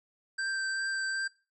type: tone with vibrato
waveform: square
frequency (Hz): 1568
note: G6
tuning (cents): 0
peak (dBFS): -31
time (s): 0.38-1.28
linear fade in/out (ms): 10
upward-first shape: triangle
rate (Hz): 2.6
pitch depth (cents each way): 12
effects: noise-tail reverb RT60 0.3 s tail -19 dB re dry + resampled to 22050 Hz